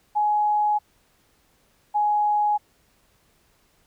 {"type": "tone pair in turn", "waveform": "sine", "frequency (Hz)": [839, 835.6], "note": ["G#5", "G#5"], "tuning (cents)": [17, 10], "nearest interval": "unison", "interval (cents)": 7, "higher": "first", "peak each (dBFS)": -18, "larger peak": "neither", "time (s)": [[0.15, 0.79], [1.94, 2.58]], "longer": "neither", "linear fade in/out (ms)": 20, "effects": ["pink hiss -63 dBFS RMS until 3.86 s"]}